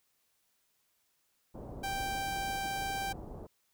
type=low-pass noise; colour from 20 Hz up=pink; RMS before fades=-44 dBFS; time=1.54-3.47 s; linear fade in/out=10 ms; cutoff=810 Hz; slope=24 dB/octave
type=tone; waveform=sawtooth; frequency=784 Hz; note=G5; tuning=in tune; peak=-30 dBFS; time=1.83-3.13 s; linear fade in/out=10 ms
effects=white hiss -75 dBFS RMS until 3.73 s